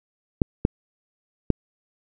clicks, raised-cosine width 3 ms, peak -4 dBFS, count 3, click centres 0.418 / 0.651 / 1.503 s, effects none

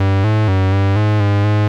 45% pulse tone with pitch steps, 97.1 / 107.8 / 95.2 / 97.8 / 105.8 / 101.8 / 105 Hz, G2 / A2 / F#2 / G2 / G#2 / G#2 / G#2, -16 / -35 / +50 / -4 / +33 / -34 / +19 cents, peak -11 dBFS, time 0-1.68 s, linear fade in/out 5 ms, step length 240 ms, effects low-pass 3000 Hz 12 dB/octave + 8-bit

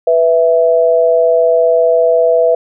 sine tone pair together, 493.7 / 659 Hz, B4 / E5, -1 / -1 cents, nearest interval perfect fourth, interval 500 cents, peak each -10 dBFS, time 0.07-2.55 s, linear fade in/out 5 ms, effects none

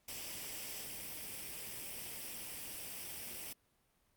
white noise with comb filter, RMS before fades -45 dBFS, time 0.08-3.53 s, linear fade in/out 5 ms, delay 0.37 ms, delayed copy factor +0.5, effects pink hiss -75 dBFS RMS until 4.16 s + Opus 48 kbps

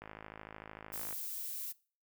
click train, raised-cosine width 0.5 ms, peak -31 dBFS, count 60, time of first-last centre 0.02-1.127 s, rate 53.3 Hz
violet noise, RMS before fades -41 dBFS, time 0.92-1.73 s, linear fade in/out 20 ms
effects noise-tail reverb RT60 0.4 s tail -22 dB re dry

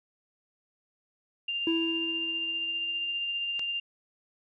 sine tone with tremolo, 2794 Hz, F7, in tune, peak -28 dBFS, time 1.48-3.8 s, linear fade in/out 5 ms, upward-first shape sine, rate 15 Hz, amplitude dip 25%
triangle tone with exponential decay, 329.6 Hz, E4, in tune, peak -22 dBFS, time 1.67-3.19 s, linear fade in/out 2 ms, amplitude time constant 330 ms
click, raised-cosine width 0.2 ms, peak -23 dBFS, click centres 3.594 s
effects none

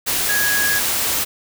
sine tone in noise, 1661.2 Hz, G#6, in tune, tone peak -18 dBFS, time 0.28-0.8 s, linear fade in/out 20 ms, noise white, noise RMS -20 dBFS, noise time 0.06-1.25 s, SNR -1 dB, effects none

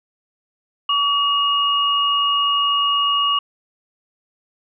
sine tone pair together, 1139.5 / 2868 Hz, C#6 / F7, +47 / +45 cents, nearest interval octave + major third, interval 1598 cents, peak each -18 dBFS, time 0.89-3.39 s, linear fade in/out 5 ms, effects none

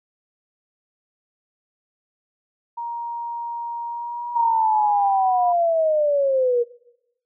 sine tone with pitch glide, 940 to 981.6 Hz, A#5 to B5, +14 to -11 cents, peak -26 dBFS, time 2.77-5.53 s, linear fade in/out 10 ms, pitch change +75 cents, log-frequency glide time 3.87-4.9 s
sine linear sweep, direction down, 943 to 470.4 Hz, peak -16 dBFS, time 4.35-6.64 s, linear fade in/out 20 ms
effects noise-tail reverb RT60 0.9 s tail -23 dB re dry

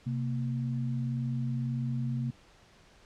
sine tone pair together, 130.7 / 232.5 Hz, C3 / A#3, -1 / -4 cents, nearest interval minor seventh, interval 997 cents, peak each -30 / -35 dBFS, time 0.06-2.31 s, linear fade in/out 10 ms, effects pink hiss -59 dBFS RMS until 3.05 s + low-pass 6000 Hz 12 dB/octave

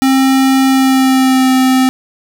square tone with pitch glide, 266.1 to 259.6 Hz, C4 to C4, +29 to -13 cents, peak -8 dBFS, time 0.02-1.89 s, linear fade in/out 0 ms, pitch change -42 cents, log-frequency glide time 0.67-1.51 s, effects none

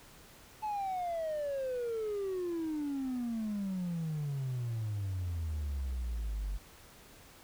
triangle exponential sweep, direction down, 871 to 46.25 Hz, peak -30 dBFS, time 0.62-6.58 s, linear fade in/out 20 ms, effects tanh soft clip ceiling -28 dBFS + pink hiss -56 dBFS RMS until 7.43 s

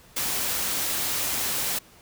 white noise, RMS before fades -27 dBFS, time 0.16-1.79 s, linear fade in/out 10 ms, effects pink hiss -53 dBFS RMS until 2.01 s

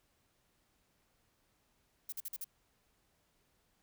violet noise bursts, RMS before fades -41 dBFS, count 5, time 2.09-2.444 s, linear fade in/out 5 ms, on 34 ms, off 46 ms, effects pink hiss -75 dBFS RMS until 3.82 s

